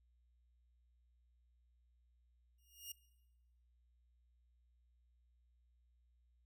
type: tone with exponential growth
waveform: 10% pulse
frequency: 2843 Hz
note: F7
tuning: 30 cents sharp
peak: -35 dBFS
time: 2.58-2.92 s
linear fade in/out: 5 ms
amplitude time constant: 73 ms
effects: noise-tail reverb RT60 1.0 s tail -20 dB re dry + added 60 Hz sine -70 dBFS peak until 6.45 s